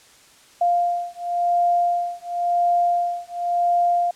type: beating tone pair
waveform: sine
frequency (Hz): 698.5 / 699.44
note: F5 / F5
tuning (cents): 0 / +2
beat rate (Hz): 0.94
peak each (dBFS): -21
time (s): 0.61-4.11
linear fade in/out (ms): 5
effects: white hiss -51 dBFS RMS until 4.15 s + low-pass 9000 Hz 12 dB/octave